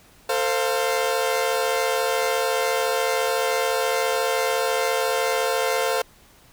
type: chord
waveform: sawtooth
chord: F major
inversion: first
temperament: equal with one note detuned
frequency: 449.2 / 523.3 / 698.5 Hz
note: A4 / C5 / F5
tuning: +36 / 0 / 0 cents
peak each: -21 / -20 / -23 dBFS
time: 0.29-6.02 s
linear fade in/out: 5 ms
effects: pink hiss -53 dBFS RMS until 6.52 s

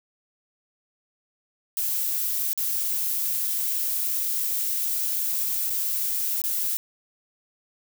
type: noise with dropouts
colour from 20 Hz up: violet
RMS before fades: -26 dBFS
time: 1.77-6.77 s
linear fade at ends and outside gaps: 0 ms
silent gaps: 2.531-2.576 / 5.696-5.703 / 6.417-6.439 s
effects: none

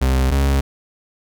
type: tone pair in turn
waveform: 40% pulse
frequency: 65.41 / 68.66 Hz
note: C2 / C#2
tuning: 0 / -16 cents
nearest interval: minor second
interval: 84 cents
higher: second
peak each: -13 dBFS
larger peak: neither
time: 0.01-0.31 / 0.31-0.61 s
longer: neither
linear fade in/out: 10 ms
effects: none

